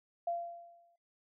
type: tone with exponential decay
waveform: sine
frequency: 687 Hz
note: F5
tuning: 29 cents flat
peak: -30 dBFS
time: 0.27-0.96 s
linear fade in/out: 5 ms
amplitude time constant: 150 ms
effects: noise-tail reverb RT60 0.4 s tail -23 dB re dry